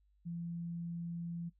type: tone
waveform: sine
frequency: 170 Hz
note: F3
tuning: 46 cents flat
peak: -38 dBFS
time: 0.25-1.5 s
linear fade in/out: 20 ms
effects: noise-tail reverb RT60 0.1 s tail -20 dB re dry + added 50 Hz sine -68 dBFS peak until 1.59 s